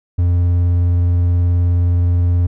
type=tone with vibrato; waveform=triangle; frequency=87.6 Hz; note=F2; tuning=6 cents sharp; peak=-9 dBFS; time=0.18-2.47 s; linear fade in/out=10 ms; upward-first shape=triangle; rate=19 Hz; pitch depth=16 cents each way; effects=none